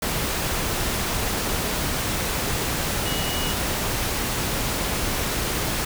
sine tone in noise, 2910 Hz, F#7, 29 cents flat, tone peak -31 dBFS, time 3.06-3.53 s, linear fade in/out 5 ms, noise pink, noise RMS -25 dBFS, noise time 0.02-5.85 s, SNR -9 dB, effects none

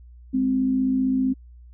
sine tone pair together, 206.1 / 261.6 Hz, G#3 / C4, -13 / 0 cents, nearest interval major third, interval 413 cents, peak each -28 / -19 dBFS, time 0.33-1.34 s, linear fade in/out 20 ms, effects added 60 Hz sine -43 dBFS peak until 1.73 s

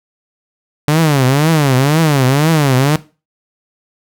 sawtooth tone with vibrato, 144.5 Hz, D3, 28 cents flat, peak -5 dBFS, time 0.88-2.96 s, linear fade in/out 0 ms, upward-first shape triangle, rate 2 Hz, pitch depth 250 cents each way, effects noise-tail reverb RT60 0.3 s tail -17 dB re dry

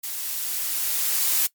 blue noise with level ramp, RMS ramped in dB -31 to -20 dBFS, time 0.03-1.47 s, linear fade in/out 10 ms, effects noise-tail reverb RT60 0.1 s tail -20 dB re dry + MP3 96 kbps

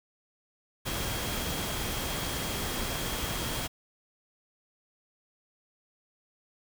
sine tone in noise, 3258 Hz, G#7, 34 cents flat, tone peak -42 dBFS, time 0.85-3.68 s, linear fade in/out 20 ms, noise pink, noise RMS -33 dBFS, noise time 0.85-3.68 s, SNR -12 dB, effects none

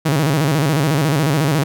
sawtooth tone with vibrato, 148.2 Hz, D3, 16 cents sharp, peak -10 dBFS, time 0.05-1.64 s, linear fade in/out 10 ms, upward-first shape square, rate 14 Hz, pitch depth 130 cents each way, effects none

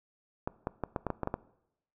clicks, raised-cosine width 1 ms, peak -17 dBFS, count 9, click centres 0.475 / 0.671 / 0.837 / 0.962 / 1.067 / 1.103 / 1.233 / 1.274 / 1.341 s, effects noise-tail reverb RT60 0.8 s tail -20 dB re dry

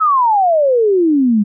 sine exponential sweep, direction down, 1318.5 to 199.1 Hz, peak -9 dBFS, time 0-1.44 s, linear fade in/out 20 ms, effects none

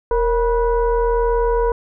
sine tone with frequency modulation, 466.2 Hz, A#4, in tune, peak -14 dBFS, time 0.11-1.72 s, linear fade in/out 2 ms, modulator 507 Hz, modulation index 0.92, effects none

